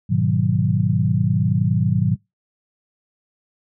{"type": "chord", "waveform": "sine", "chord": "G# minor seventh", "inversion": "none", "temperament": "equal", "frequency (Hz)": [103.83, 123.47, 155.56, 185], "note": ["G#2", "B2", "D#3", "F#3"], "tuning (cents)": [0, 0, 0, 0], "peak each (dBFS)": -21, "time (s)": [0.09, 2.16], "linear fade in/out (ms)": 20, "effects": ["noise-tail reverb RT60 0.2 s tail -24 dB re dry"]}